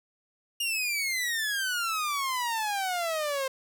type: exponential sweep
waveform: sawtooth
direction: down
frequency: 2850 to 523.3 Hz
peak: -24 dBFS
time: 0.6-3.48 s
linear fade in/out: 5 ms
effects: none